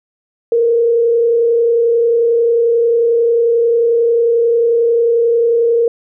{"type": "tone with frequency modulation", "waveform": "sine", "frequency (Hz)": 466.2, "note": "A#4", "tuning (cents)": 0, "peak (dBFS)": -9, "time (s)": [0.52, 5.88], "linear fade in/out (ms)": 2, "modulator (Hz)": 31.2, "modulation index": 0.36, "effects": []}